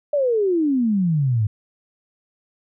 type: exponential sweep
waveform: sine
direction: down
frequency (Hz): 602 to 101.7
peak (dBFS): -16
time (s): 0.13-1.47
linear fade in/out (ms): 5
effects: none